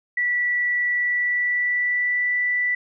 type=tone with pitch glide; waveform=sine; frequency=1955 to 1973.2 Hz; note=B6 to B6; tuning=-18 to -2 cents; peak=-19 dBFS; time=0.17-2.75 s; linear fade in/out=5 ms; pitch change=+16 cents; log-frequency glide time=0.91-2.35 s; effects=none